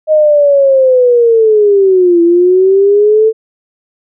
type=linear two-way sweep; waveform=sine; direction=down then up; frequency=626 to 336.8 to 446.1 Hz; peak=-4 dBFS; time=0.07-3.33 s; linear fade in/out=50 ms; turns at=2.22 s; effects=none